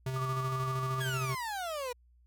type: tone with tremolo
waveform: square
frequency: 130.9 Hz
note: C3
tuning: 1 cent sharp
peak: -32 dBFS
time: 0.06-1.35 s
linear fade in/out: 5 ms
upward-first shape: square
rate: 13 Hz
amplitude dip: 30%
type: tone with vibrato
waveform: sine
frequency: 1174.7 Hz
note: D6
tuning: in tune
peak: -35 dBFS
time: 0.16-1 s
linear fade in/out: 2 ms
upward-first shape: square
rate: 15 Hz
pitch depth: 31 cents each way
type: exponential sweep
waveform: 30% pulse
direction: down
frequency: 1702 to 475.2 Hz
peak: -32 dBFS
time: 1-1.93 s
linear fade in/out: 10 ms
effects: added 60 Hz sine -60 dBFS peak until 2.26 s